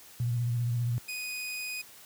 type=tone with vibrato; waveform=sine; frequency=119.7 Hz; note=A#2; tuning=46 cents sharp; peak=-26 dBFS; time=0.2-0.98 s; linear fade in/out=0 ms; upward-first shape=triangle; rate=15 Hz; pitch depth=51 cents each way
type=tone; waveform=sawtooth; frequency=2489 Hz; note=D#7; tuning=in tune; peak=-31 dBFS; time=1.08-1.82 s; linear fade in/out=10 ms
effects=white hiss -52 dBFS RMS until 2.05 s + high-pass 60 Hz 12 dB/octave